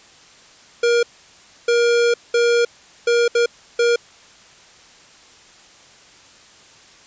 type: tone bursts at uneven times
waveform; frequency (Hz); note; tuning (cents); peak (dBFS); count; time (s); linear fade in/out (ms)
square; 472.9; A#4; +25; -14; 6; 0.83-1.03 / 1.68-2.14 / 2.34-2.65 / 3.07-3.28 / 3.35-3.46 / 3.79-3.96; 5
effects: white hiss -47 dBFS RMS until 7.06 s + resampled to 16000 Hz